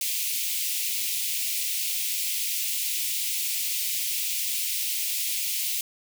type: high-pass noise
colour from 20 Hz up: white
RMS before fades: -28 dBFS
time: 0.01-5.81 s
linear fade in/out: 2 ms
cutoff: 2200 Hz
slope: 48 dB/octave
effects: none